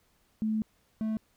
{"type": "tone pair in turn", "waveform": ["sine", "triangle"], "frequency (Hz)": [217.6, 218.8], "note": ["A3", "A3"], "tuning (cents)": [-19, -9], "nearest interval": "unison", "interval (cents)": 10, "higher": "second", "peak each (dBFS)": -26, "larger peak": "neither", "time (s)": [[0.42, 0.62], [1.01, 1.17]], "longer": "first", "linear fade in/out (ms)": 0, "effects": ["pink hiss -69 dBFS RMS until 1.36 s"]}